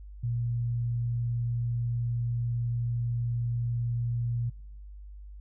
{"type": "tone", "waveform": "sine", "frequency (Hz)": 118.8, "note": "A#2", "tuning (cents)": 33, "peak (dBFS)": -27, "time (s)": [0.23, 4.5], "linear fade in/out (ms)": 10, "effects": ["noise-tail reverb RT60 0.7 s tail -23 dB re dry", "added 50 Hz sine -42 dBFS peak until 5.4 s"]}